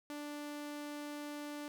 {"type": "tone", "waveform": "sawtooth", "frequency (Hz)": 293.7, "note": "D4", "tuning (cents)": 0, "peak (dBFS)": -38, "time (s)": [0.1, 1.68], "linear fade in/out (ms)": 0, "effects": []}